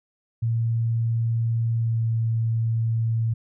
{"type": "tone with pitch glide", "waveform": "sine", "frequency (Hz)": [115, 113.68], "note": ["A#2", "A#2"], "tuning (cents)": [-23, -43], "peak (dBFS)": -20, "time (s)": [0.42, 3.34], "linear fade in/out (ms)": 10, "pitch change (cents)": -20, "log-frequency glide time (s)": [1.76, 2.02], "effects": []}